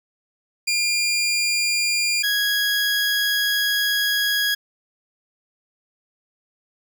20% pulse tone pair in turn, 2400 / 1658.1 Hz, D7 / G#6, +37 / -3 cents, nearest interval tritone, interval 640 cents, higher first, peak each -14 dBFS, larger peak neither, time 0.67-2.23 / 2.23-4.55 s, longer second, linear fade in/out 10 ms, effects none

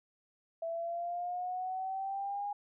sine exponential sweep, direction up, 659.3 to 821 Hz, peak -34 dBFS, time 0.62-2.53 s, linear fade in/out 5 ms, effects none

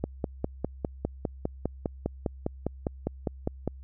click train, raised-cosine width 2 ms, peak -14 dBFS, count 19, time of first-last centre 0.04-3.676 s, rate 4.95 Hz, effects added 66 Hz sine -42 dBFS peak until 3.83 s

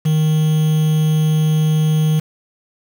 triangle tone with quantisation, 155.56 Hz, D#3, in tune, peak -10 dBFS, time 0.05-2.2 s, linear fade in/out 10 ms, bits 5, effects none

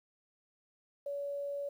sine tone, 567 Hz, C#5, 39 cents sharp, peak -35 dBFS, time 1.06-1.69 s, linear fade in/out 5 ms, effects 11-bit

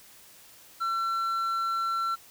sine tone with tanh clipping, 1350 Hz, E6, 41 cents sharp, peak -27 dBFS, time 0.8-2.16 s, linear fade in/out 20 ms, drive 5 dB, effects white hiss -53 dBFS RMS until 2.3 s

